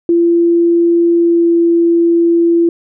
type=tone with pitch glide; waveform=sine; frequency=340.6 to 338.4 Hz; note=F4 to E4; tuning=-43 to +45 cents; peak=-7 dBFS; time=0.09-2.69 s; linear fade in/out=2 ms; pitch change=-12 cents; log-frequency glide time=1.15-1.51 s; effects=none